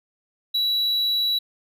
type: tone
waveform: triangle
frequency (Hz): 3919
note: B7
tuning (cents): -14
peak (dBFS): -18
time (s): 0.54-1.39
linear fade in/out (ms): 10
effects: none